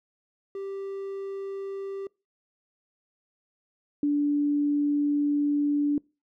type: tone pair in turn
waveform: triangle / sine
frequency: 392 / 290.7 Hz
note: G4 / D4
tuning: 0 / -18 cents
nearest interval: perfect fourth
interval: 518 cents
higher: first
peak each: -30 / -21 dBFS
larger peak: second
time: 0.55-2.07 / 4.03-5.98 s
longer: second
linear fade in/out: 2 ms
effects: noise-tail reverb RT60 0.3 s tail -26 dB re dry